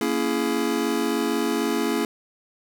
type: chord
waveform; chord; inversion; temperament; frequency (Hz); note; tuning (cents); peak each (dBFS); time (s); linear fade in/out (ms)
square; A# half-diminished seventh; none; just; 233.1 / 279.7 / 335.6 / 419.5; A#3 / C#4 / E4 / G#4; 0 / +16 / +31 / +17; -28; 0.01-2.05; 2
effects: none